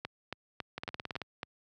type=two click trains; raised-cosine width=0.3 ms; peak=-21 / -20 dBFS; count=9 / 6; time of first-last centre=0.78-1.217 / 0.05-1.431 s; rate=18.3 / 3.62 Hz; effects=high-pass 80 Hz 12 dB/octave